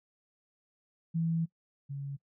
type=tone pair in turn; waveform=sine; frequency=164.81 / 139.71 Hz; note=E3 / C#3; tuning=0 / +14 cents; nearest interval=minor third; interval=286 cents; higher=first; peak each=-27 / -35 dBFS; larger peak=first; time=1.14-1.46 / 1.89-2.17 s; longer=first; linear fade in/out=20 ms; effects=noise-tail reverb RT60 0.1 s tail -22 dB re dry